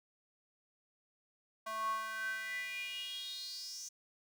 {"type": "tone with high-pass filter sweep", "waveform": "square", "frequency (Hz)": 220, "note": "A3", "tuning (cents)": 0, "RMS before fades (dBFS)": -41, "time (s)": [1.66, 3.89], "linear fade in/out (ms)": 10, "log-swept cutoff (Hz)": [900, 6200], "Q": 8.3, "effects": []}